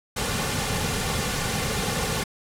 pink noise with comb filter, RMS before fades -26 dBFS, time 0.16-2.24 s, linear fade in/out 10 ms, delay 3.1 ms, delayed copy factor -0.55, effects low-pass 11000 Hz 12 dB/octave

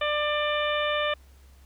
harmonic tone, 595 Hz, D5, 22 cents sharp, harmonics 1 / 2 / 3 / 4 / 5 / 6, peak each -27 / -30 / -32 / -33 / -34 / -35 dBFS, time 0.01-1.14 s, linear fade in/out 5 ms, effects added 67 Hz sine -50 dBFS peak until 1.65 s + pink hiss -61 dBFS RMS until 1.65 s

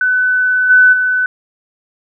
sine tone with level steps, 1503 Hz, F#6, 27 cents sharp, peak -10 / -4 / -11 dBFS, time 0.01-1.26 s, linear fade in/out 2 ms, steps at 0.69 / 0.92 s, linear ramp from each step 20 ms, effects none

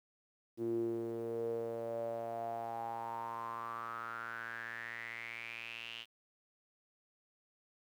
sawtooth tone with band-pass filter sweep, 115.5 Hz, A#2, 16 cents flat, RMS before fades -41 dBFS, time 0.57-6.06 s, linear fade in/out 50 ms, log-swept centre 320 to 3000 Hz, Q 7.9, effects 11-bit

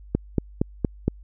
click train, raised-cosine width 3 ms, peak -7 dBFS, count 5, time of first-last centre 0.15-1.08 s, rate 4.3 Hz, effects added 50 Hz sine -42 dBFS peak until 1.23 s

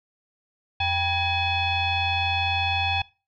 sine tone with frequency modulation, 1665 Hz, G#6, 4 cents sharp, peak -21 dBFS, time 0.8-3.02 s, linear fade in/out 5 ms, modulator 876 Hz, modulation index 2.1, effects noise-tail reverb RT60 0.3 s tail -21 dB re dry

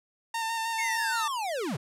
sawtooth tone with vibrato, 906 Hz, A#5, 50 cents flat, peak -25 dBFS, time 0.34-1.28 s, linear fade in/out 5 ms, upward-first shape square, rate 6.4 Hz, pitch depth 20 cents each way
square linear sweep, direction down, 2224 to 104.9 Hz, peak -30 dBFS, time 0.78-1.77 s, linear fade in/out 10 ms
effects low-pass 12000 Hz 12 dB/octave

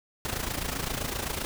pink noise with amplitude modulation, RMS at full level -29 dBFS, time 0.25-1.45 s, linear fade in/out 0 ms, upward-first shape sine, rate 27.7 Hz, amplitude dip 70%, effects none

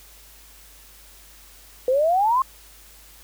sine exponential sweep, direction up, 493.9 to 1088 Hz, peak -16 dBFS, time 1.88-2.42 s, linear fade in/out 2 ms, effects added 50 Hz sine -51 dBFS peak until 3.23 s + white hiss -49 dBFS RMS until 3.23 s

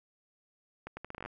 accelerating click train, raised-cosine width 0.5 ms, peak -26 dBFS, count 11, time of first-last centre 0.87-1.26 s, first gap 100 ms, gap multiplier 0.76, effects none

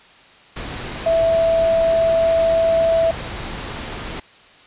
sine tone in noise, 659.3 Hz, E5, in tune, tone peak -13 dBFS, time 1.06-3.11 s, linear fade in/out 5 ms, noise pink, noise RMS -29 dBFS, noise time 0.56-4.2 s, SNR +13 dB, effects white hiss -47 dBFS RMS until 4.66 s + resampled to 8000 Hz

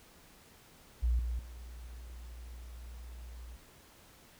sine tone with level steps, 59.6 Hz, A#1, 39 cents sharp, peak -26 / -32 / -44 dBFS, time 1.02-3.57 s, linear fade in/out 20 ms, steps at 1.19 / 1.39 s, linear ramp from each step 2 ms, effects pink hiss -59 dBFS RMS until 4.39 s

